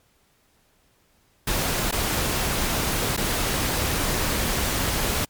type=noise with dropouts; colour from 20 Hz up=pink; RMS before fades=-24 dBFS; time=1.47-5.25 s; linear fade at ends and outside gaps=5 ms; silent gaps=1.913-1.924 / 3.166-3.174 s; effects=pink hiss -63 dBFS RMS until 5.29 s + MP3 96 kbps